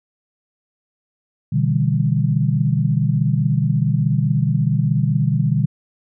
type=chord; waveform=sine; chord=E minor seventh; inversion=second; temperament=just; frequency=123.61 / 148.33 / 164.81 / 197.78 Hz; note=B2 / D3 / E3 / G3; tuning=+2 / +18 / 0 / +16 cents; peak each=-19 / -18 / -23 / -23 dBFS; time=1.52-5.66 s; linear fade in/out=10 ms; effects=none